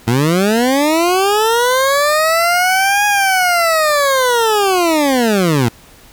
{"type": "linear two-way sweep", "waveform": "20% pulse", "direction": "up then down", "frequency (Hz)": [110, 830.6, 110], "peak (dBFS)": -6, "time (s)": [0.07, 5.69], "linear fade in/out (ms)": 10, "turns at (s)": 3.06, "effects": ["pink hiss -43 dBFS RMS until 6.12 s"]}